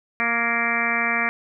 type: harmonic tone with a mistuned harmonic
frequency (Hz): 233.1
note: A#3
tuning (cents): 0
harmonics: 1 / 2 / 3 / 4 / 5 / 6 / 7 / 8 / 9 / 10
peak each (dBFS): -31 / -36 / -30 / -35 / -29 / -30 / -29 / -27 / -27 / -25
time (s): 0.2-1.29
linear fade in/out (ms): 0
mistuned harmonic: 7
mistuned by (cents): +35
effects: none